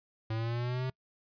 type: linear sweep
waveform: square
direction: up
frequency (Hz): 110 to 130.81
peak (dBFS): -32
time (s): 0.3-0.9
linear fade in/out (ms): 5
effects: noise-tail reverb RT60 0.1 s tail -26 dB re dry + resampled to 11025 Hz